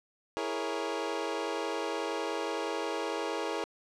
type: chord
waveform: 25% pulse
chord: A# half-diminished seventh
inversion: second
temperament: equal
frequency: 329.6 / 415.3 / 466.2 / 554.4 Hz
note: E4 / G#4 / A#4 / C#5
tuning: 0 / 0 / 0 / 0 cents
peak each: -34 / -33 / -33 / -35 dBFS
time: 0.37-3.64 s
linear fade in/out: 0 ms
effects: low-pass 6000 Hz 12 dB/octave